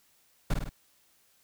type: noise with echo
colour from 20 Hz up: brown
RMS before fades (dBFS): -24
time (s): 0.5-0.54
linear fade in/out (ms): 5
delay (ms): 51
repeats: 3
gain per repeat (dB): -4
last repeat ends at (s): 0.693
effects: white hiss -66 dBFS RMS until 1.43 s